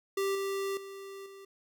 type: tone with level steps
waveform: square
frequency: 392 Hz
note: G4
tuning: in tune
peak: -29 / -32 / -43 / -48 dBFS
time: 0.17-1.45 s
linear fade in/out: 5 ms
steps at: 0.35 / 0.77 / 1.26 s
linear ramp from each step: 2 ms
effects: none